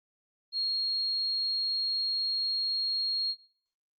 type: tone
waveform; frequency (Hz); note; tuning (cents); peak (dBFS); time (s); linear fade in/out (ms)
sine; 4269; C8; +34; -28; 0.52-3.35; 50
effects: noise-tail reverb RT60 0.5 s tail -17 dB re dry + Opus 48 kbps